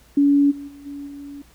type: tone with level steps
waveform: sine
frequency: 284 Hz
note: C#4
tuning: 42 cents sharp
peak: -12 / -31 / -39 / -30 / -33 dBFS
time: 0.17-1.42 s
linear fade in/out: 5 ms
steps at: 0.5 / 0.67 / 0.85 / 1.06 s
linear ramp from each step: 20 ms
effects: added 60 Hz sine -54 dBFS peak until 1.54 s + pink hiss -54 dBFS RMS until 1.54 s